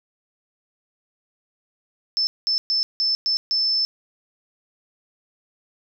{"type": "tone bursts at uneven times", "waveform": "sine", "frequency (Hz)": 5274, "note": "E8", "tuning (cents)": 0, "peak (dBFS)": -18, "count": 6, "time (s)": [[2.17, 2.27], [2.47, 2.58], [2.7, 2.83], [3, 3.15], [3.26, 3.37], [3.51, 3.85]], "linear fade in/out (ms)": 0, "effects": ["10-bit"]}